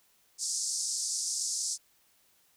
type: band-pass noise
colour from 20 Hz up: pink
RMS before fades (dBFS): -33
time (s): 0.38-1.78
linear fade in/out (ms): 50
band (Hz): 5000 to 9100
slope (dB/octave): 48
effects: white hiss -67 dBFS RMS until 2.56 s